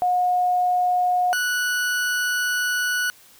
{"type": "tone pair in turn", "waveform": ["sine", "40% pulse"], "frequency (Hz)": [722, 1475.2], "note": ["F#5", "F#6"], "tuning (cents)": [-43, -6], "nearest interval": "octave", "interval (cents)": 1237, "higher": "second", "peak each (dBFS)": [-17, -20], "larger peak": "first", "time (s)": [[0.02, 1.33], [1.33, 3.1]], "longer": "second", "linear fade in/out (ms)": 0, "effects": ["white hiss -51 dBFS RMS until 3.39 s"]}